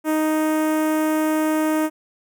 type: tone with notch filter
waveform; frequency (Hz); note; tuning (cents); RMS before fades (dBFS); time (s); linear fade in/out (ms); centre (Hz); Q
sawtooth; 311.1; D#4; 0; -20; 0.04-1.9; 50; 4200; 0.51
effects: none